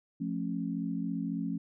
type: chord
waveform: sine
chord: F augmented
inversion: none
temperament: just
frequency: 174.61 / 218.3 / 272.8 Hz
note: F3 / A3 / C#4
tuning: 0 / -13 / -28 cents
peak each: -35 / -36 / -35 dBFS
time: 0.2-1.58 s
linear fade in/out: 10 ms
effects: none